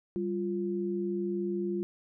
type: tone pair together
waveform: sine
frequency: 195.87 / 349.2 Hz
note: G3 / F4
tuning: -1 / 0 cents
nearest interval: minor seventh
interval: 1001 cents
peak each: -33 / -31 dBFS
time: 0.16-1.83 s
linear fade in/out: 0 ms
effects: none